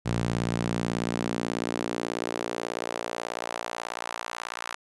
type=tone with high-pass filter sweep; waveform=sawtooth; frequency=58.27 Hz; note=A#1; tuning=in tune; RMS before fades=-31 dBFS; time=0.05-4.76 s; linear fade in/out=20 ms; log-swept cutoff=120 to 1200 Hz; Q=1.4; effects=resampled to 22050 Hz